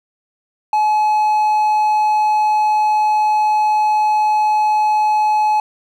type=tone; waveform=triangle; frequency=852 Hz; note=G#5; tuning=44 cents sharp; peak=-10 dBFS; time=0.73-5.6 s; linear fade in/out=2 ms; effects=none